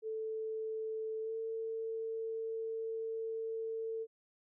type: tone with pitch glide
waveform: sine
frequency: 440 to 448.5 Hz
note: A4 to A4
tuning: 0 to +33 cents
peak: -36 dBFS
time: 0.02-4.07 s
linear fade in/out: 50 ms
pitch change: +33 cents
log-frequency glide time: 1.22-1.33 s
effects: none